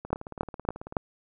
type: two click trains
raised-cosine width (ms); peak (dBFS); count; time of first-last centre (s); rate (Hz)
1; -24 / -10; 17 / 4; 0.05-0.924 / 0.13-0.968; 18.3 / 3.58
effects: none